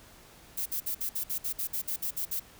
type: noise bursts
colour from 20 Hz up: violet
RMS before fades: -32 dBFS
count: 13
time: 0.57-2.399 s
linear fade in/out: 10 ms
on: 89 ms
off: 56 ms
effects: pink hiss -54 dBFS RMS until 2.59 s